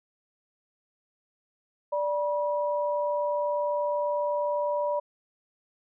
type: tone pair together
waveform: sine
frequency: 587 / 967.2 Hz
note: D5 / B5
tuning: -1 / -36 cents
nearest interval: major sixth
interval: 865 cents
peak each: -26 / -30 dBFS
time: 1.92-5 s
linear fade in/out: 10 ms
effects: none